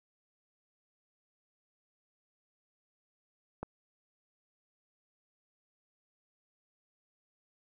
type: click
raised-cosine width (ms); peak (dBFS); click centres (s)
1; -23; 3.63
effects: none